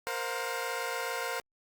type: chord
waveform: 15% pulse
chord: Bb suspended second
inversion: none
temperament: equal with one note detuned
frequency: 466.2 / 523.3 / 712.7 Hz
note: Bb4 / C5 / F5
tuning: 0 / 0 / +35 cents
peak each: -30 / -30 / -32 dBFS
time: 0.07-1.4 s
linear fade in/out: 0 ms
effects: Opus 48 kbps